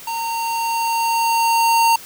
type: tone with level ramp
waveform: square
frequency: 919 Hz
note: A#5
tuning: 25 cents flat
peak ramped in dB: -23 to -12 dBFS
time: 0.07-1.96 s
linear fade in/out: 5 ms
effects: white hiss -38 dBFS RMS until 2.05 s